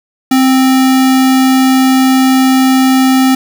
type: tone with sample-and-hold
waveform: sine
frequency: 261.6 Hz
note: C4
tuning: in tune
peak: -5 dBFS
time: 0.31-3.35 s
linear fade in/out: 5 ms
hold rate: 1050 Hz
effects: none